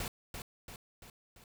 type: noise with echo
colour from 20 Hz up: pink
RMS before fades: -38 dBFS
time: 0-0.08 s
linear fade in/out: 2 ms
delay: 340 ms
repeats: 4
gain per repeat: -5 dB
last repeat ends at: 1.44 s
effects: none